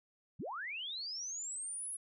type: linear sweep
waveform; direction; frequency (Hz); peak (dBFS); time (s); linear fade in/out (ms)
sine; up; 90.5 to 10860; -39; 0.39-1.97; 10
effects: none